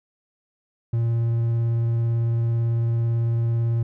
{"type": "tone with vibrato", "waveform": "triangle", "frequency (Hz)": 116.1, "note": "A#2", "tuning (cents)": -7, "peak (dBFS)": -17, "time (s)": [0.93, 3.83], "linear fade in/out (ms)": 5, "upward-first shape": "sine", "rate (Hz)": 18, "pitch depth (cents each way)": 10, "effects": []}